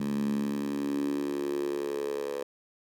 10% pulse tone with high-pass filter sweep, 71 Hz, C#2, 42 cents sharp, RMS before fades -31 dBFS, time 0-2.43 s, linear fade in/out 5 ms, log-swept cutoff 190 to 490 Hz, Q 6.2, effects none

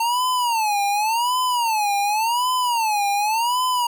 square tone with vibrato, 903 Hz, A5, 45 cents sharp, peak -19 dBFS, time 0-3.87 s, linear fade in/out 5 ms, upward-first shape sine, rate 0.89 Hz, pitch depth 200 cents each way, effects none

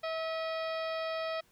harmonic tone with a mistuned harmonic, 646 Hz, E5, 35 cents flat, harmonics 1 / 2 / 3 / 4 / 5 / 6 / 7 / 8, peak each -34 / -40 / -44 / -46 / -48 / -50 / -51 / -52 dBFS, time 0.03-1.41 s, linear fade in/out 10 ms, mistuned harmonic 4, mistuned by -77 cents, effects pink hiss -67 dBFS RMS until 1.51 s

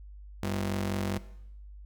sawtooth ring-modulated tone, 144.7 Hz, D3, 25 cents flat, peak -23 dBFS, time 0.43-1.18 s, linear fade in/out 2 ms, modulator 49.9 Hz, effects noise-tail reverb RT60 0.8 s tail -17 dB re dry + added 50 Hz sine -44 dBFS peak until 1.85 s

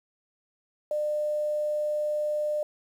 sine tone, 600 Hz, D5, 37 cents sharp, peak -25 dBFS, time 0.91-2.63 s, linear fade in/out 2 ms, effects 9-bit

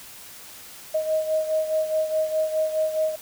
sine beating tone pair, 626 / 630.8 Hz, D#5 / D#5, +10 / +24 cents, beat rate 4.8 Hz, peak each -22 / -28 dBFS, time 0.94-3.16 s, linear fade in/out 10 ms, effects white hiss -43 dBFS RMS until 3.21 s

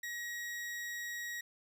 40% pulse tone, 1900 Hz, A#6, 33 cents sharp, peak -38 dBFS, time 0.03-1.41 s, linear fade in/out 5 ms, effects none

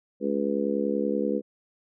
harmonic tone, 70.4 Hz, C#2, 27 cents sharp, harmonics 3 / 4 / 5 / 6 / 7, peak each -29 / -30 / -32 / -31 / -29 dBFS, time 0.2-1.42 s, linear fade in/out 50 ms, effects none

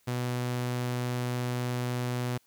sawtooth tone, 123.47 Hz, B2, in tune, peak -25 dBFS, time 0.07-2.38 s, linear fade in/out 10 ms, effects white hiss -67 dBFS RMS until 2.46 s

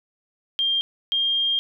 sine tone pair in turn, 3196 / 3211 Hz, G7 / G7, +33 / +41 cents, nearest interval unison, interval 8 cents, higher second, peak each -19 dBFS, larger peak neither, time 0.59-0.81 / 1.12-1.59 s, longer second, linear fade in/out 0 ms, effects none

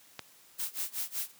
click, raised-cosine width 0.2 ms, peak -20 dBFS, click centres 0.193 s
blue noise with tremolo, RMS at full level -33 dBFS, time 0.58-1.32 s, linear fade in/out 20 ms, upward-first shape sine, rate 5.3 Hz, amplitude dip 95%
effects white hiss -59 dBFS RMS until 1.39 s + high-pass 80 Hz 12 dB/octave

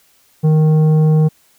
triangle tone with tanh clipping, 155.56 Hz, D#3, in tune, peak -10 dBFS, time 0.43-1.29 s, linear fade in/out 20 ms, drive 13 dB, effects white hiss -54 dBFS RMS until 1.58 s

